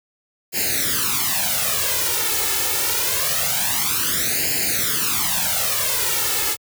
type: noise with flanger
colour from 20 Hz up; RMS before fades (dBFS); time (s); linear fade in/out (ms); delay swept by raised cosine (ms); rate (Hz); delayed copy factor
white; -21; 0.52-6.57; 50; 0.42 to 2.32; 0.25; +0.95
effects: high-pass 60 Hz 12 dB/octave